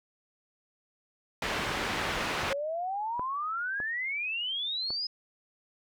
white low-pass noise, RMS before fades -32 dBFS, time 1.42-2.53 s, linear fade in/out 2 ms, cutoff 2300 Hz, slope 12 dB/octave
sine exponential sweep, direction up, 536 to 5100 Hz, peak -30 dBFS, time 2.5-5.07 s, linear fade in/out 5 ms
clicks, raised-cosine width 1 ms, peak -22 / -26 / -27 dBFS, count 3, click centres 3.195 / 3.802 / 4.905 s
effects none

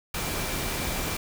sine tone in noise, 2349 Hz, D7, in tune, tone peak -41 dBFS, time 0.14-1.17 s, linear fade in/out 5 ms, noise pink, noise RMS -30 dBFS, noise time 0.14-1.17 s, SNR -14 dB, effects none

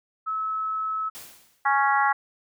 sine tone, 1296 Hz, E6, 30 cents flat, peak -25 dBFS, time 0.26-1.1 s, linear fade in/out 20 ms
white noise with exponential decay, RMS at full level -38 dBFS, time 1.15-1.75 s, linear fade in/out 0 ms, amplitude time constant 130 ms
harmonic tone, 277.2 Hz, C#4, in tune, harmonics 3 / 4 / 5 / 6 / 7, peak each -22 / -24 / -26 / -28 / -29 dBFS, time 1.65-2.13 s, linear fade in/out 10 ms
effects none

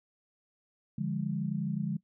sine chord, D diminished, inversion none, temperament equal with one note detuned, 146.83 / 174.61 / 206.1 Hz, D3 / F3 / Ab3, 0 / 0 / -13 cents, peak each -34 dBFS, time 0.98-1.97 s, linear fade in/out 5 ms, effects noise-tail reverb RT60 0.1 s tail -19 dB re dry

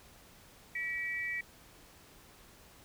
sine tone pair together, 1934.1 / 2300 Hz, B6 / D7, -37 / -37 cents, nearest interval minor third, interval 300 cents, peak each -36 / -37 dBFS, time 0.75-1.41 s, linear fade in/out 5 ms, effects pink hiss -58 dBFS RMS until 2.84 s

